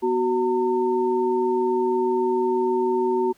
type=tone cluster; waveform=sine; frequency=245.8 / 372.1 / 908 Hz; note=B3 / F#4 / A#5; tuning=-8 / +10 / -46 cents; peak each=-28 / -20 / -26 dBFS; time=0.02-3.33 s; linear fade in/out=20 ms; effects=pink hiss -59 dBFS RMS until 3.37 s